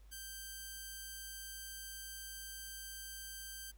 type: tone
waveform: 5% pulse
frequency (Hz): 1568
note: G6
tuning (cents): 0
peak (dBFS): -35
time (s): 0.11-3.72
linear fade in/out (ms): 20
effects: added 50 Hz sine -56 dBFS peak until 3.77 s + pink hiss -72 dBFS RMS until 3.77 s